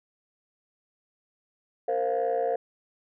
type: chord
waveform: sine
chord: Bb suspended second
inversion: none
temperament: equal with one note detuned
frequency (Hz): 461.1 / 523.3 / 698.5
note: Bb4 / C5 / F5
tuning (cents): -19 / 0 / 0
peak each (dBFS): -27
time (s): 1.88-2.56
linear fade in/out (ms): 5
effects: tanh soft clip ceiling -19 dBFS